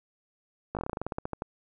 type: slowing click train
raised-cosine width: 1 ms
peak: -18 dBFS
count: 16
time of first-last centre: 0.75-1.421 s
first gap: 18 ms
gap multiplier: 1.12
effects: none